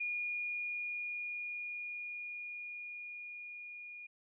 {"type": "tone with level ramp", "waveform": "sine", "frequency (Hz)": 2435, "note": "D#7", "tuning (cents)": -38, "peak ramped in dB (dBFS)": [-34, -46], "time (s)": [0, 4.07], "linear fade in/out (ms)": 10, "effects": []}